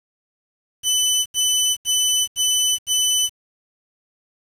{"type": "tone bursts", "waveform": "20% pulse", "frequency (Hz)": 3004, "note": "F#7", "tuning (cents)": 26, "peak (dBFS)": -11, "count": 5, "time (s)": [0.83, 3.296], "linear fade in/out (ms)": 50, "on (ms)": 430, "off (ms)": 79, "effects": ["resampled to 32000 Hz", "7-bit"]}